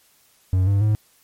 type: tone with pitch steps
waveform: triangle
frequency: 93 / 99.67 / 106.83 Hz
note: F#2 / G2 / G#2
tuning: +9 / +29 / +49 cents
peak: -13 dBFS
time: 0.53-0.95 s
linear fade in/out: 0 ms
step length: 140 ms
effects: white hiss -58 dBFS RMS until 1.23 s + MP3 64 kbps